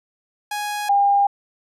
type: tone pair in turn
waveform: sawtooth / sine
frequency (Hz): 830.6 / 803.7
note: G#5 / G5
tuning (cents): 0 / +43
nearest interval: minor second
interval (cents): 57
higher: first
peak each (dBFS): -20 / -13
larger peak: second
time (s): 0.51-0.89 / 0.89-1.27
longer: neither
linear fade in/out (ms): 5
effects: resampled to 32000 Hz